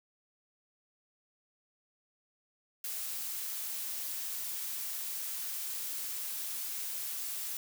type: noise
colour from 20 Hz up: blue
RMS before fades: -38 dBFS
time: 2.84-7.57 s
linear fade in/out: 2 ms
effects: none